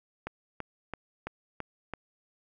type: click train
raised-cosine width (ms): 0.5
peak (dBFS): -20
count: 6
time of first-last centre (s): 0.27-1.937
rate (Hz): 3
effects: none